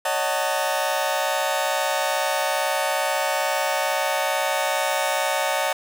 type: chord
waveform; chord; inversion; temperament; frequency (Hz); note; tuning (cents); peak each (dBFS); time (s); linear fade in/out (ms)
sawtooth; D# half-diminished seventh; third; just; 560 / 622.3 / 746.7 / 896; C#5 / D#5 / F#5 / A5; +18 / 0 / +16 / +31; -23; 0.05-5.73; 5
effects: 8-bit